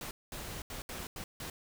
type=noise bursts at uneven times; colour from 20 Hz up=pink; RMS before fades=-42 dBFS; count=6; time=0.01-0.11 / 0.32-0.62 / 0.7-0.82 / 0.89-1.07 / 1.16-1.24 / 1.4-1.5 s; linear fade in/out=2 ms; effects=none